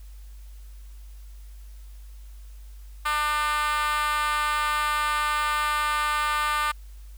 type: tone with high-pass filter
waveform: 5% pulse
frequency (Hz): 299.6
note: D4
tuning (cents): +35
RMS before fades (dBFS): -25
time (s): 3.05-6.72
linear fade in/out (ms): 10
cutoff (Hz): 1100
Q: 5.9
effects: added 50 Hz sine -40 dBFS peak until 7.17 s + white hiss -59 dBFS RMS until 7.17 s